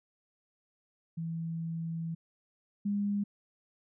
sine tone pair in turn, 164.7 / 203.1 Hz, E3 / G#3, -1 / -38 cents, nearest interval major third, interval 363 cents, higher second, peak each -33 / -28 dBFS, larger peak second, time 1.17-2.15 / 2.85-3.24 s, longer first, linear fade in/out 10 ms, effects none

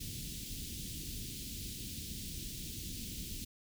pink band-stop noise, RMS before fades -43 dBFS, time 0-3.45 s, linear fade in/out 10 ms, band 290 to 3100 Hz, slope 24 dB/octave, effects none

